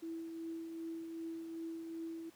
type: tone with tremolo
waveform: sine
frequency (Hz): 328.7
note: E4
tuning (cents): -5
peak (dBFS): -39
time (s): 0.02-2.3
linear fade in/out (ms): 10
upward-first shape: triangle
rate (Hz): 2.6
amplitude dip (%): 40
effects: pink hiss -64 dBFS RMS until 2.35 s + high-pass 150 Hz 12 dB/octave